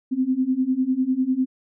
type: beating tone pair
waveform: sine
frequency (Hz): 253.5 / 263.5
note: B3 / C4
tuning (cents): +45 / +12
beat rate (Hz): 10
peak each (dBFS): -23 / -21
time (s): 0.11-1.46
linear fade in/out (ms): 20
effects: none